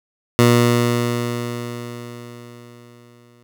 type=tone with exponential decay; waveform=15% pulse; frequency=120 Hz; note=B2; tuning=49 cents flat; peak=-3 dBFS; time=0.39-3.43 s; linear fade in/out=0 ms; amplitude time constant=660 ms; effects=none